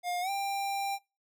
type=tone with pitch glide; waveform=square; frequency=710 to 792.4 Hz; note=F5 to G5; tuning=+28 to +18 cents; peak=-31 dBFS; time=0.03-0.99 s; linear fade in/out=50 ms; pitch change=+190 cents; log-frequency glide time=0.21-0.3 s; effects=noise-tail reverb RT60 0.3 s tail -26 dB re dry